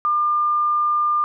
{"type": "tone", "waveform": "sine", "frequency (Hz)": 1200, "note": "D6", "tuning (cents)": 37, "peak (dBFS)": -16, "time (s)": [0.05, 1.24], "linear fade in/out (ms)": 0, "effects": []}